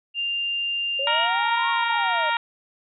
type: tone with pitch glide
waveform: sine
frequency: 2794 to 2858 Hz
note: F7 to F7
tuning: 0 to +39 cents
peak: -23 dBFS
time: 0.14-1.29 s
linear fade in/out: 50 ms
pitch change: +39 cents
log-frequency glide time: 1.02-1.16 s
type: exponential two-way sweep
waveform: sine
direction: up then down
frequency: 530 to 1108.7 to 598 Hz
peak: -28 dBFS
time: 0.99-2.3 s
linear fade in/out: 5 ms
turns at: 1.7 s
type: harmonic tone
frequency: 466.2 Hz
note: A#4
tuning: in tune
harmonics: 2 / 3 / 4 / 5 / 6 / 7 / 8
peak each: -23 / -27 / -29 / -31 / -33 / -34 / -35 dBFS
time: 1.07-2.37 s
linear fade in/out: 2 ms
effects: none